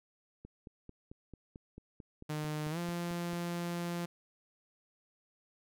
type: click train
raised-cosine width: 3 ms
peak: -35 dBFS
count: 14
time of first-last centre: 0.45-3.332 s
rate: 4.51 Hz
type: tone with pitch glide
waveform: sawtooth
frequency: 152.2 to 172.82 Hz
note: D#3 to F3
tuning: -38 to -18 cents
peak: -31 dBFS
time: 2.29-4.06 s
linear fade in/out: 10 ms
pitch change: +220 cents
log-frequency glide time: 2.7-2.78 s
effects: none